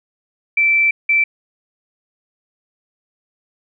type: tone bursts at uneven times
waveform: sine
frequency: 2332 Hz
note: D7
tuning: 13 cents flat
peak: -11 dBFS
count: 2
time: 0.57-0.91 / 1.09-1.24 s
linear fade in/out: 5 ms
effects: none